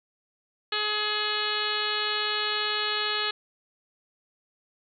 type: harmonic tone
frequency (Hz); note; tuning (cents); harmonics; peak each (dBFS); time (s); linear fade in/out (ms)
422.2; G#4; +29; 1 / 2 / 3 / 4 / 5 / 6 / 7 / 8 / 9 / 10; -36 / -39 / -33 / -33 / -39 / -36 / -34 / -34 / -36 / -33; 0.72-3.31; 5
effects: none